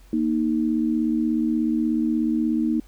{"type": "tone pair together", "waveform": "sine", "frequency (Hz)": [234.5, 311.1], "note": ["A#3", "D#4"], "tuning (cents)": [11, 0], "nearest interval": "perfect fourth", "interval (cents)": 489, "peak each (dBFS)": -22, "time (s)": [0.13, 2.8], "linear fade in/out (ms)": 2, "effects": ["added 45 Hz sine -46 dBFS peak until 2.87 s", "pink hiss -57 dBFS RMS until 2.87 s"]}